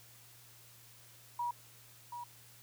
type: tone with echo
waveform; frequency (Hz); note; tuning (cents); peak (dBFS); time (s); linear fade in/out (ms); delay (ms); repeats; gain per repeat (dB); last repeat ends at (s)
sine; 960; B5; -49; -33; 1.39-1.51; 5; 730; 1; -8; 2.24
effects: added 117 Hz sine -63 dBFS peak until 2.62 s + white hiss -59 dBFS RMS until 2.62 s